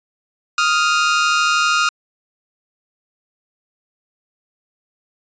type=tone pair together; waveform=sawtooth; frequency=1246 / 1398.6 Hz; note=D#6 / F6; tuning=+2 / +2 cents; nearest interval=major second; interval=200 cents; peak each=-13 dBFS; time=0.58-1.89 s; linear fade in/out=2 ms; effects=resampled to 16000 Hz